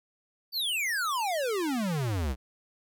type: exponential sweep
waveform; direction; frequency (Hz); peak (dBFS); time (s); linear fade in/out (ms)
square; down; 4699 to 59.6; -28; 0.52-2.36; 50
effects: none